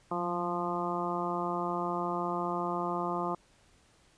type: harmonic tone with a mistuned harmonic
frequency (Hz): 174.61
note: F3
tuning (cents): 0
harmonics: 1 / 2 / 3 / 4 / 5 / 6 / 7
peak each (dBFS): -38 / -36 / -41 / -37 / -38 / -37 / -38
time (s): 0.11-3.35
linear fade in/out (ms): 5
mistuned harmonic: 1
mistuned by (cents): +37
effects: pink hiss -64 dBFS RMS until 4.17 s + resampled to 22050 Hz